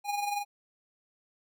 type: tone with amplitude modulation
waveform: square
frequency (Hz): 818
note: G#5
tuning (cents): -26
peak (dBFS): -28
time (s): 0.04-0.45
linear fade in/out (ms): 50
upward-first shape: sine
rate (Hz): 21.6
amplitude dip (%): 55
effects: none